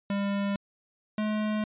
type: tone pair in turn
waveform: square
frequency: 200.2 / 213.4 Hz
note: G3 / G#3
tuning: +37 / +47 cents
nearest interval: minor second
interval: 110 cents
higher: second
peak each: -27 dBFS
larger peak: neither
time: 0.1-0.56 / 1.18-1.64 s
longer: neither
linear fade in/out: 2 ms
effects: resampled to 8000 Hz